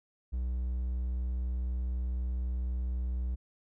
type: tone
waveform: triangle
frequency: 62 Hz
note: B1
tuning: 7 cents sharp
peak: -28 dBFS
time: 0.32-3.36 s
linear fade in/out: 20 ms
effects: none